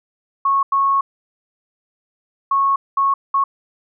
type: tone bursts at uneven times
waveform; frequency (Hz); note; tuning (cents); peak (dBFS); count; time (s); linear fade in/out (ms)
sine; 1100; C#6; -14; -13; 5; 0.45-0.63 / 0.72-1.01 / 2.51-2.76 / 2.97-3.14 / 3.34-3.44; 5
effects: none